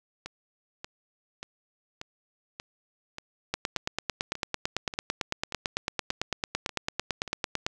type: two click trains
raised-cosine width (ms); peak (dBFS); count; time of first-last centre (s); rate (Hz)
0.2; -10 / -20; 38 / 13; 3.54-7.665 / 0.26-7.278; 8.97 / 1.71
effects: none